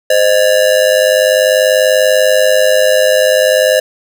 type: ring-modulated tone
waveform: square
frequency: 569 Hz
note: C#5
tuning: 45 cents sharp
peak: -5 dBFS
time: 0.1-3.8 s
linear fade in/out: 5 ms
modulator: 50.2 Hz
effects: none